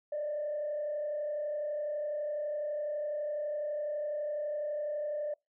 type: tone with frequency modulation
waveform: sine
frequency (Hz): 595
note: D5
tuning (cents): +22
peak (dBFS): -31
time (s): 0.12-5.34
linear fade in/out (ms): 5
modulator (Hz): 32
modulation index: 0.52
effects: noise-tail reverb RT60 0.2 s tail -26 dB re dry + tanh soft clip ceiling -28 dBFS